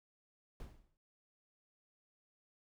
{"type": "noise with exponential decay", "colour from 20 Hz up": "brown", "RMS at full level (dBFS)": -44, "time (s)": [0.6, 0.97], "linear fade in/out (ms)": 1, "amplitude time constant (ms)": 80, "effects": []}